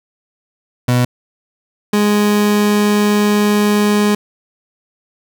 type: tone pair in turn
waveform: 30% pulse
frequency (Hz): 123.47 / 207.7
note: B2 / G#3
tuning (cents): 0 / 0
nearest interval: major sixth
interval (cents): 900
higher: second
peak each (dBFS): -8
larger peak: neither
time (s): 0.88-1.05 / 1.93-4.15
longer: second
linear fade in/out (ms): 5
effects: none